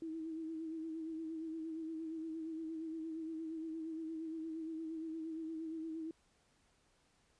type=tone with vibrato; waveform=sine; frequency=321.6 Hz; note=E4; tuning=43 cents flat; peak=-40 dBFS; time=0.02-6.11 s; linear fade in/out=2 ms; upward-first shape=sine; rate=8.6 Hz; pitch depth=39 cents each way; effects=pink hiss -73 dBFS RMS until 7.39 s + resampled to 22050 Hz